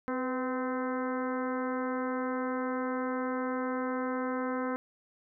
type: harmonic tone with a mistuned harmonic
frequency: 257.7 Hz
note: C4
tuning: 26 cents flat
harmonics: 1 / 2 / 3 / 4 / 5 / 6 / 7 / 8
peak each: -33 / -35 / -43 / -39 / -41 / -43 / -49 / -50 dBFS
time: 0.08-4.76 s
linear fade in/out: 0 ms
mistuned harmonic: 2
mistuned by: -41 cents
effects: none